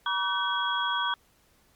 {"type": "tone cluster", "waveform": "sine", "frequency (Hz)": [959, 1147, 1520, 3313], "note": ["A#5", "D6", "F#6", "G#7"], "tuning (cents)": [49, -41, 46, -5], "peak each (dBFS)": -31, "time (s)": [0.06, 1.14], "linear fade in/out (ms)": 2, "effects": ["pink hiss -64 dBFS RMS until 1.75 s", "Opus 48 kbps"]}